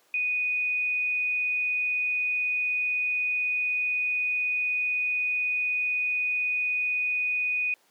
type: tone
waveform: sine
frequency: 2481 Hz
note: D#7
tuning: 6 cents flat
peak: -24 dBFS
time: 0.14-7.74 s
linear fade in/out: 2 ms
effects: pink hiss -63 dBFS RMS until 7.9 s + high-pass 400 Hz 12 dB/octave